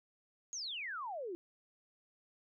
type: exponential sweep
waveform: sine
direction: down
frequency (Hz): 6750 to 331.8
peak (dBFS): -39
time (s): 0.53-1.35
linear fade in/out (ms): 0
effects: none